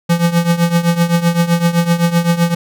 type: tone with tremolo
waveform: square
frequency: 170.5 Hz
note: F3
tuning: 41 cents flat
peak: -8 dBFS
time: 0.09-2.55 s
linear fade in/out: 10 ms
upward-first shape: triangle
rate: 7.8 Hz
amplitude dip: 85%
effects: none